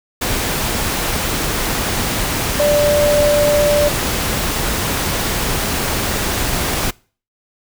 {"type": "tone in noise", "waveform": "sine", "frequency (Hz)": 587.3, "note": "D5", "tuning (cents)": 0, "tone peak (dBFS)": -11, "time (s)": [2.59, 3.89], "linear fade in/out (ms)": 10, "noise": "pink", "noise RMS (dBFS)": -19, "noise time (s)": [0.21, 6.91], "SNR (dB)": 5, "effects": ["noise-tail reverb RT60 0.4 s tail -24 dB re dry"]}